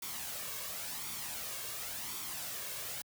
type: noise with flanger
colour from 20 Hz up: white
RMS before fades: -41 dBFS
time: 0.02-3.02 s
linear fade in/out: 5 ms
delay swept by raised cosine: 0.87 to 1.84 ms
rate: 0.93 Hz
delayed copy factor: +0.5
effects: high-pass 60 Hz 12 dB/octave